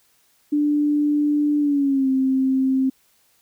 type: tone with pitch glide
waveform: sine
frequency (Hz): 294.7 to 264.1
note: D4 to C4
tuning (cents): +6 to +16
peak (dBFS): -16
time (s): 0.52-2.9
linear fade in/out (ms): 10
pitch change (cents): -190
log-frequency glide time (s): 1.59-2.09
effects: white hiss -61 dBFS RMS until 3.41 s